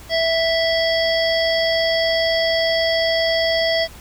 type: harmonic tone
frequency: 659 Hz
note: E5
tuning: 1 cent flat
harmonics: 1 / 3 / 5 / 7 / 8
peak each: -18 / -23 / -25 / -26 / -27 dBFS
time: 0.09-3.88 s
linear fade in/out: 50 ms
effects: added 60 Hz sine -42 dBFS peak until 4 s + pink hiss -42 dBFS RMS until 4 s